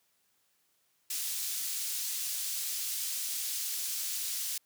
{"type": "high-pass noise", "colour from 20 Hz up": "pink", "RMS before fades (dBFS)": -35, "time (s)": [1.1, 4.58], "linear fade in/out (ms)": 5, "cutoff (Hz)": 5200, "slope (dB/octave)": 12, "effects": ["white hiss -73 dBFS RMS until 4.65 s", "high-pass 80 Hz 12 dB/octave"]}